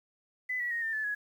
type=tone with pitch steps; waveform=sine; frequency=2006 / 1935.4 / 1867.3 / 1801.7 / 1738.3 / 1677.1 Hz; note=B6 / B6 / A#6 / A6 / A6 / G#6; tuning=+26 / -36 / +2 / +41 / -21 / +16 cents; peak=-30 dBFS; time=0.49-1.15 s; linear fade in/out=10 ms; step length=110 ms; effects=10-bit